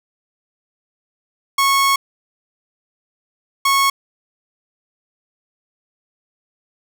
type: tone bursts at uneven times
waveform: sawtooth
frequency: 1100 Hz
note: C#6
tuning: 14 cents flat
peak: -9 dBFS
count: 2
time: 1.58-1.96 / 3.65-3.9 s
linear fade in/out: 5 ms
effects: none